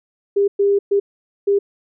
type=tone bursts at uneven times; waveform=sine; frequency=401.2 Hz; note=G4; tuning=40 cents sharp; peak=-12 dBFS; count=4; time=0.36-0.48 / 0.59-0.79 / 0.91-1 / 1.47-1.59 s; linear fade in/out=10 ms; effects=none